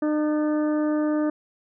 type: harmonic tone with a mistuned harmonic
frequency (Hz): 302.8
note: D#4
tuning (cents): -47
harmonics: 1 / 2 / 3 / 4 / 5 / 6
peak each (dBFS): -21 / -28 / -40 / -37 / -42 / -45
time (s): 0.02-1.3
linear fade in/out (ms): 5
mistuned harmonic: 6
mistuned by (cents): -61
effects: none

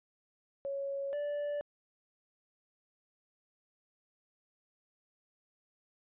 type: tone pair in turn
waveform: sine / triangle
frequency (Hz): 554.4 / 583.2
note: C#5 / D5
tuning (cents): 0 / -12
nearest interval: minor second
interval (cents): 88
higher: second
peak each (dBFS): -34 / -31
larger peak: second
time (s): 0.65-1.13 / 1.13-1.61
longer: neither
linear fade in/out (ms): 0
effects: resampled to 8000 Hz

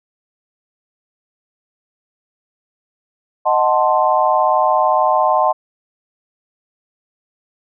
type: chord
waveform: sine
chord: D# diminished seventh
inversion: none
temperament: equal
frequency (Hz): 622.3 / 740 / 880 / 1046.5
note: D#5 / F#5 / A5 / C6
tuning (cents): 0 / 0 / 0 / 0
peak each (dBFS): -17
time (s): 3.45-5.53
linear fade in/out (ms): 20
effects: none

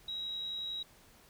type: tone with amplitude modulation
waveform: sine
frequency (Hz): 3841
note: B7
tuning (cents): -49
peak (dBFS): -35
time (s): 0.08-0.83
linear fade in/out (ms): 5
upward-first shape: sine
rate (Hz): 71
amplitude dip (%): 25
effects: pink hiss -61 dBFS RMS until 1.29 s

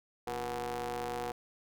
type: ring-modulated tone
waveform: sawtooth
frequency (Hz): 126.4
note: B2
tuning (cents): +41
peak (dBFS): -28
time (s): 0.27-1.32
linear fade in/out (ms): 5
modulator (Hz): 607
effects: none

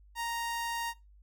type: tone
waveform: sawtooth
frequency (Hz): 932.3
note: A#5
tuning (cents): 0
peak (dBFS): -29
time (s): 0.15-0.94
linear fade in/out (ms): 50
effects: noise-tail reverb RT60 0.2 s tail -19 dB re dry + added 50 Hz sine -55 dBFS peak until 1.22 s

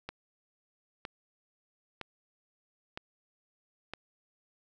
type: click train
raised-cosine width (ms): 0.3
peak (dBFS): -22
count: 5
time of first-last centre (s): 0.09-3.936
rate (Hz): 1.04
effects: none

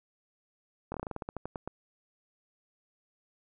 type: slowing click train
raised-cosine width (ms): 1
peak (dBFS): -22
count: 14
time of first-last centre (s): 0.92-1.676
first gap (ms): 22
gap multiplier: 1.15
effects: none

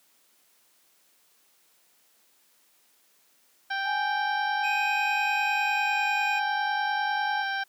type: harmonic tone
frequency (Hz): 784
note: G5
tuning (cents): 0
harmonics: 1 / 2 / 3 / 4 / 5 / 6 / 7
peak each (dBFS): -32 / -29 / -41 / -40 / -43 / -49 / -44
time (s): 3.7-7.64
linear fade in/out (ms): 10
type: tone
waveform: sine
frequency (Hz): 834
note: G#5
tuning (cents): +7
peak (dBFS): -28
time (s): 3.84-7.45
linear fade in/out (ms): 50
type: tone with pitch glide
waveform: triangle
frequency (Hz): 2491 to 2462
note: D#7 to D#7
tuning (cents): +1 to -19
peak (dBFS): -27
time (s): 4.63-6.4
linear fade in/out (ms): 20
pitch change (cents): -20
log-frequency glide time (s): 5.48-6.11
effects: white hiss -64 dBFS RMS until 7.68 s + high-pass 200 Hz 12 dB/octave

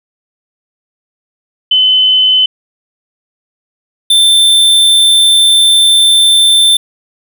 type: tone pair in turn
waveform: sine / square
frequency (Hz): 3035 / 3554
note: F#7 / A7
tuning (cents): +43 / +17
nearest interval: minor third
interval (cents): 274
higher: second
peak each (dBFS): -5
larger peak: neither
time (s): 1.71-2.46 / 4.1-6.77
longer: second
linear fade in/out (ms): 5
effects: none

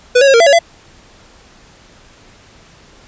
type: tone with pitch steps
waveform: square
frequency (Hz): 493.7 / 555 / 541 / 463.8 / 673 / 562 / 675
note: B4 / C#5 / C#5 / A#4 / E5 / C#5 / E5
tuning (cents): -1 / +2 / -42 / -9 / +36 / +24 / +41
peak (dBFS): -6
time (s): 0.15-0.591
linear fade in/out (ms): 10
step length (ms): 63
effects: pink hiss -44 dBFS RMS until 3.07 s + resampled to 16000 Hz

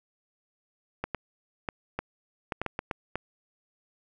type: clicks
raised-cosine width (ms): 0.5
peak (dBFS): -15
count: 10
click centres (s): 1.04 / 1.147 / 1.688 / 1.99 / 2.522 / 2.616 / 2.663 / 2.791 / 2.912 / 3.156
effects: none

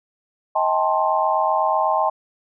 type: chord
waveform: sine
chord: A half-diminished seventh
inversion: second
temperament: just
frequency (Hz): 633.6 / 792 / 880 / 1056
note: Eb5 / G5 / A5 / C6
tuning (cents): +31 / +18 / 0 / +16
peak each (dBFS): -22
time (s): 0.55-2.1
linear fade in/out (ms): 10
effects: none

